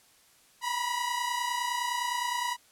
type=tone pair together; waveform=sawtooth; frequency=958 / 987.8 Hz; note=A#5 / B5; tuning=+47 / 0 cents; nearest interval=minor second; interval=53 cents; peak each=-28 dBFS; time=0.61-2.57 s; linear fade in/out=50 ms; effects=white hiss -61 dBFS RMS until 2.71 s + low-pass 12000 Hz 12 dB/octave